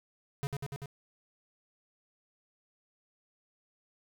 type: tone with echo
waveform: square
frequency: 140 Hz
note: C#3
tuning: 18 cents sharp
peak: -32 dBFS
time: 0.43-0.47 s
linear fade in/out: 0 ms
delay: 97 ms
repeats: 4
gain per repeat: -2 dB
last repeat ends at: 0.858 s
effects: none